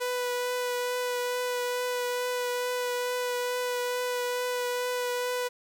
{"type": "tone with vibrato", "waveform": "sawtooth", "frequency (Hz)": 493.9, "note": "B4", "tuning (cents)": 0, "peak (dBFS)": -24, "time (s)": [0, 5.49], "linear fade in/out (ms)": 20, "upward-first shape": "triangle", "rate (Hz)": 2.3, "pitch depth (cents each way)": 13, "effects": ["9-bit"]}